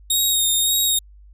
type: tone with vibrato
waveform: 15% pulse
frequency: 3729 Hz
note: A#7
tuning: in tune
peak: -10 dBFS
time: 0.1-0.99 s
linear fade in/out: 5 ms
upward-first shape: sine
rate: 1.8 Hz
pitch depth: 28 cents each way
effects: added 50 Hz sine -43 dBFS peak until 1.33 s